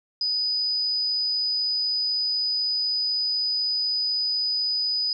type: tone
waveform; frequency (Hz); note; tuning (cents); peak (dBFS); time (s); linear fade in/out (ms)
sine; 4978; D#8; 0; -22; 0.21-5.13; 2
effects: none